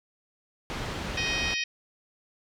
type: low-pass noise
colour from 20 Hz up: pink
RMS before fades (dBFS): -34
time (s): 0.7-1.54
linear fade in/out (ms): 0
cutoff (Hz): 4300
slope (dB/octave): 12
type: harmonic tone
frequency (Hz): 626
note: D#5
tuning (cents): +10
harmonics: 3 / 4 / 5 / 6 / 7 / 8 / 9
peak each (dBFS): -34 / -30 / -35 / -38 / -41 / -39 / -38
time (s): 1.17-1.64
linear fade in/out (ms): 5
effects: none